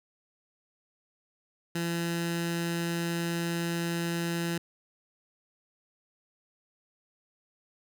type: tone with notch filter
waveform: 15% pulse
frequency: 169.6 Hz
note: E3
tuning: 50 cents sharp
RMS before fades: -31 dBFS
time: 1.75-4.58 s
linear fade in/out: 5 ms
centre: 600 Hz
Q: 0.99
effects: none